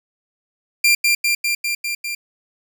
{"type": "tone with echo", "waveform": "sawtooth", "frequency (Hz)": 2380, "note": "D7", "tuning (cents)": 22, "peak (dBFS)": -8, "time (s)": [0.84, 0.95], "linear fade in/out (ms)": 5, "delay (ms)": 200, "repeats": 6, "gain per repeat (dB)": -2, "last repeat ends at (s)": 2.15, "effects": []}